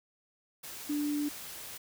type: tone in noise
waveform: sine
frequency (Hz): 293.7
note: D4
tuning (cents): 0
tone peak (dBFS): -29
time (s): 0.89-1.29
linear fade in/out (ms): 10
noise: white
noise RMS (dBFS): -44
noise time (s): 0.63-1.78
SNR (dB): +12
effects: none